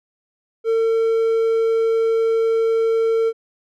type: tone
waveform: triangle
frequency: 452 Hz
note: A4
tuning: 47 cents sharp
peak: -13 dBFS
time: 0.64-3.33 s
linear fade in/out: 50 ms
effects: none